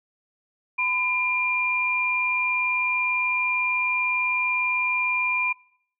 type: tone pair together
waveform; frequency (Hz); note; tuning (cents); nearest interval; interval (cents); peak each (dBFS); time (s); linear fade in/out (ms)
sine; 1006.6 / 2394; B5 / D7; +33 / +33; octave + minor third; 1500; -28 / -22; 0.78-5.53; 10
effects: noise-tail reverb RT60 0.6 s tail -22 dB re dry